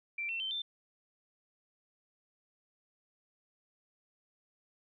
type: tone with pitch steps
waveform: sine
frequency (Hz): 2349 / 2698 / 3100 / 3560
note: D7 / E7 / G7 / A7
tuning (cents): 0 / +40 / -20 / +20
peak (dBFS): -34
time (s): 0.18-0.62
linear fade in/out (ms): 5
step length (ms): 110
effects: none

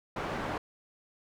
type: low-pass noise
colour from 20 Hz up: white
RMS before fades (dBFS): -35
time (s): 0.16-0.58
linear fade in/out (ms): 5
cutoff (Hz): 1100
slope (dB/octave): 12
effects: none

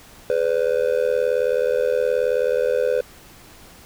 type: tone with amplitude modulation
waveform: triangle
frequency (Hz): 501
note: B4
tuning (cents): +25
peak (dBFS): -11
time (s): 0.3-3.01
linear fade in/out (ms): 0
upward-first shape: sine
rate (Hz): 78.9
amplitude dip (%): 100
effects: pink hiss -46 dBFS RMS until 3.85 s

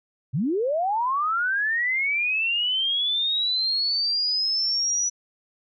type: linear sweep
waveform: sine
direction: up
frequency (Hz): 110 to 5920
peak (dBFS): -21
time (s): 0.33-5.1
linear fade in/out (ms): 20
effects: none

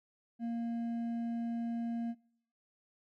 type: tone with hard clipping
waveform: triangle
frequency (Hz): 232.9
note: A#3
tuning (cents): -1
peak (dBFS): -35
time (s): 0.39-2.15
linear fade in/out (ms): 50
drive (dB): 8
effects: noise-tail reverb RT60 0.7 s tail -25 dB re dry

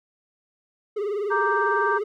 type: tone with vibrato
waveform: triangle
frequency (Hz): 410.7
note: G#4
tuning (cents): -19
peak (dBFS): -22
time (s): 0.96-2.04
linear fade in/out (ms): 10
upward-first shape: triangle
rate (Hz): 20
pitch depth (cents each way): 120
type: chord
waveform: sine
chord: G minor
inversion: first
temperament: equal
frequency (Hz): 932.3 / 1174.7 / 1568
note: Bb5 / D6 / G6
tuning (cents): 0 / 0 / 0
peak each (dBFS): -25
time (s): 1.3-1.99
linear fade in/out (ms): 20
effects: none

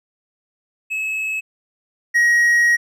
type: tone pair in turn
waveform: triangle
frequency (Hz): 2583 / 1893.5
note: E7 / A#6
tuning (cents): -36 / +27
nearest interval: perfect fourth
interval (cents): 537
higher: first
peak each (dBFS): -19 / -10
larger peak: second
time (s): 0.9-1.41 / 2.14-2.77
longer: second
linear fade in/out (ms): 20
effects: none

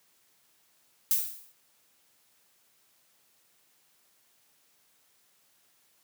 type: noise with exponential decay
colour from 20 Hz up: violet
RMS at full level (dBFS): -22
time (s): 1.11-1.52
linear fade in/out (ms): 2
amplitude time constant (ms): 89
effects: white hiss -67 dBFS RMS until 6.03 s + high-pass 100 Hz 12 dB/octave

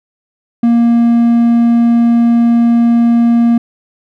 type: tone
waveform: triangle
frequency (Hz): 234.5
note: A#3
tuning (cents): +11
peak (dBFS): -4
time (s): 0.63-3.58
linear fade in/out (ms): 5
effects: none

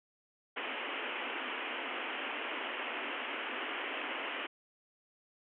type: band-pass noise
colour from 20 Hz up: white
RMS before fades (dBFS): -39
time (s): 0.56-4.47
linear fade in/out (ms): 10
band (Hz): 240 to 3100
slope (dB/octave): 96
effects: none

